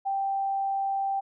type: tone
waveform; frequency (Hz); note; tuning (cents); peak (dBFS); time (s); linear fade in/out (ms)
sine; 784; G5; 0; -25; 0.05-1.21; 20
effects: none